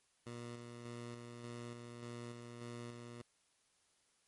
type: tone with tremolo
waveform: 15% pulse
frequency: 119.3 Hz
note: A#2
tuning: 41 cents sharp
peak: -39 dBFS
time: 0.26-3.22 s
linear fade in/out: 10 ms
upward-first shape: square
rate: 1.7 Hz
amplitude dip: 35%
effects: white hiss -75 dBFS RMS until 4.27 s + MP3 48 kbps